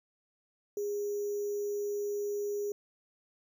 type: tone with sample-and-hold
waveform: sine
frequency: 410 Hz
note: G#4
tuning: 22 cents flat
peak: -31 dBFS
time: 0.77-2.72 s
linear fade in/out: 2 ms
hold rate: 6300 Hz
effects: none